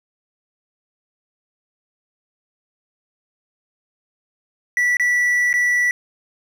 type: tone with dropouts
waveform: triangle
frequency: 1957 Hz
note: B6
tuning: 16 cents flat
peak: -13 dBFS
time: 4.77-5.91 s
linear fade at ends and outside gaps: 1 ms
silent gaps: 4.969-4.997 / 5.529-5.539 s
effects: none